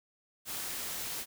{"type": "noise", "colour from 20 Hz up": "white", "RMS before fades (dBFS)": -38, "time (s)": [0.45, 1.26], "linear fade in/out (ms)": 50, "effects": []}